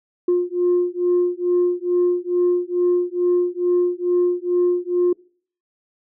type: beating tone pair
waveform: sine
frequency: 353.8 / 356.1 Hz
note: F4 / F4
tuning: +23 / +34 cents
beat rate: 2.3 Hz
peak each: -18 dBFS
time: 0.28-5.13 s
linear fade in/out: 5 ms
effects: noise-tail reverb RT60 0.5 s tail -25 dB re dry + tanh soft clip ceiling -11 dBFS